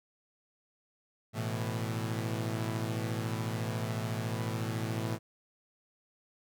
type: chord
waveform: sawtooth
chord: A suspended second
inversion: none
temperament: equal with one note detuned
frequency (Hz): 110 / 123.97 / 164.81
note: A2 / B2 / E3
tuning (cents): 0 / +7 / 0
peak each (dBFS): -30 / -34 / -36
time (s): 1.33-5.19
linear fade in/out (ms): 50
effects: none